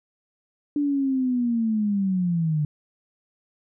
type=linear sweep; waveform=sine; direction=down; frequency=293.7 to 146.83 Hz; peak=-20 dBFS; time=0.76-2.65 s; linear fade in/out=2 ms; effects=none